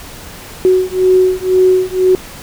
sine beating tone pair, 370 / 372 Hz, F#4 / F#4, 0 / +9 cents, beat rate 2 Hz, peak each -11 dBFS, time 0.65-2.15 s, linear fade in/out 0 ms, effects pink hiss -32 dBFS RMS until 2.42 s

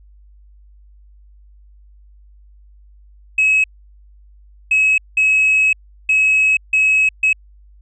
sine tone bursts at uneven times, 2566 Hz, E7, 47 cents flat, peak -9 dBFS, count 6, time 3.38-3.64 / 4.71-4.98 / 5.17-5.73 / 6.09-6.57 / 6.73-7.09 / 7.23-7.33 s, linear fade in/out 5 ms, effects tanh soft clip ceiling -8 dBFS + added 50 Hz sine -43 dBFS peak until 7.81 s

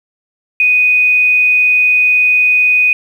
sine tone, 2489 Hz, D#7, in tune, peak -7 dBFS, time 0.6-2.93 s, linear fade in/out 2 ms, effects 7-bit

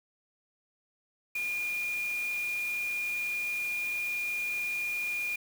sine tone in noise, 2424 Hz, D#7, 46 cents flat, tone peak -30 dBFS, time 1.35-5.36 s, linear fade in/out 5 ms, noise white, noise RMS -45 dBFS, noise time 1.35-5.36 s, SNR +12 dB, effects none

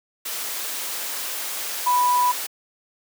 sine tone in noise, 987 Hz, B5, 1 cent flat, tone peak -16 dBFS, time 1.86-2.32 s, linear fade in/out 10 ms, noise white, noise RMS -29 dBFS, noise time 0.25-2.47 s, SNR +10 dB, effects high-pass 400 Hz 12 dB/octave

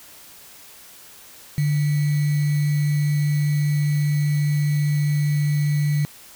sine tone with sample-and-hold, 147.5 Hz, D3, 8 cents sharp, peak -17 dBFS, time 1.58-6.05 s, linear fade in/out 0 ms, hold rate 2100 Hz, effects white hiss -45 dBFS RMS until 6.35 s

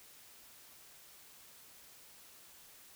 silence, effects white hiss -58 dBFS RMS until 2.95 s

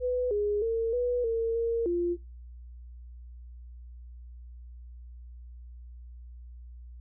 sine tone with pitch steps, 498.3 / 414 / 455.2 / 490 / 456.1 / 462.2 / 347.8 Hz, B4 / G#4 / A#4 / B4 / A#4 / A#4 / F4, +15 / -5 / -41 / -14 / -38 / -15 / -7 cents, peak -25 dBFS, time 0-2.17 s, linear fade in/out 50 ms, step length 310 ms, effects noise-tail reverb RT60 0.3 s tail -23 dB re dry + added 60 Hz sine -43 dBFS peak until 7 s

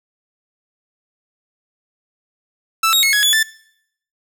sawtooth tone with pitch steps, 1322 / 3781 / 2179 / 1677 / 3426 / 1763 Hz, E6 / A#7 / C#7 / G#6 / A7 / A6, +5 / +24 / -30 / +16 / -47 / +3 cents, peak -9 dBFS, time 2.83-3.43 s, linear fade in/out 5 ms, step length 100 ms, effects noise-tail reverb RT60 0.7 s tail -20 dB re dry

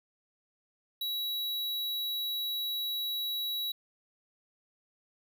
square tone, 3900 Hz, B7, 23 cents flat, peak -32 dBFS, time 1.01-3.72 s, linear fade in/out 5 ms, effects none

